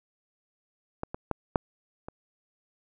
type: clicks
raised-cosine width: 1 ms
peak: -17 / -20 / -13 / -8 / -24 dBFS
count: 5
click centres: 1.034 / 1.145 / 1.313 / 1.558 / 2.085 s
effects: none